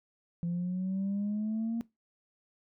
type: exponential sweep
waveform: sine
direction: up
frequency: 170 to 233.1 Hz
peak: -28 dBFS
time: 0.43-1.81 s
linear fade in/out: 0 ms
effects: noise-tail reverb RT60 0.2 s tail -21 dB re dry + tanh soft clip ceiling -27 dBFS